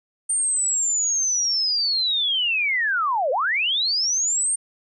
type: linear two-way sweep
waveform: sine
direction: down then up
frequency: 8870 to 486.1 to 8870 Hz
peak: -19 dBFS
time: 0.29-4.56 s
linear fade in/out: 10 ms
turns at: 3.31 s
effects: none